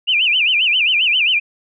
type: tone with vibrato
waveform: sine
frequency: 2699 Hz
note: E7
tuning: 40 cents sharp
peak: -12 dBFS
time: 0.07-1.4 s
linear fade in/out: 20 ms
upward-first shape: sine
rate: 7.5 Hz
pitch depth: 230 cents each way
effects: none